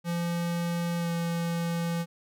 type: tone with pitch glide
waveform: square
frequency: 171.3 to 169.23 Hz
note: F3 to E3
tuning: -33 to +46 cents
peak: -28 dBFS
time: 0.04-2.06 s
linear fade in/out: 50 ms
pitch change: -21 cents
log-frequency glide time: 0.98-1.1 s
effects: none